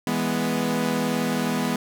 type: chord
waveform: sawtooth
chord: E major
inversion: none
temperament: equal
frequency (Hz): 164.81 / 207.7 / 246.9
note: E3 / G#3 / B3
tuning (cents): 0 / 0 / 0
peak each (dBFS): -25 / -23 / -21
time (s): 0.07-1.76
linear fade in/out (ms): 2
effects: none